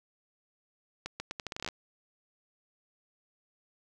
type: accelerating click train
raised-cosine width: 0.2 ms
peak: -19 dBFS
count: 13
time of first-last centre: 1.06-1.687 s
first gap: 140 ms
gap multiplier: 0.79
effects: none